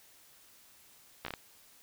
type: slowing click train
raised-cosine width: 0.3 ms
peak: -21 dBFS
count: 5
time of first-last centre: 1.25-1.338 s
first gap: 14 ms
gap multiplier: 1.31
effects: white hiss -60 dBFS RMS until 1.82 s